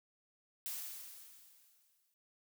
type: noise with exponential decay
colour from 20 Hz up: blue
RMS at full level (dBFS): -40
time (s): 0.66-2.14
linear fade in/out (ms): 0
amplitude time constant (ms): 320
effects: none